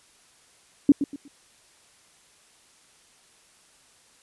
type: tone with echo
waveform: sine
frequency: 283.4 Hz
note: C#4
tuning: 38 cents sharp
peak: -10 dBFS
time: 0.89-0.92 s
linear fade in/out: 2 ms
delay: 120 ms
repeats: 3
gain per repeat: -11 dB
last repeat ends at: 1.28 s
effects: white hiss -58 dBFS RMS until 4.22 s + resampled to 24000 Hz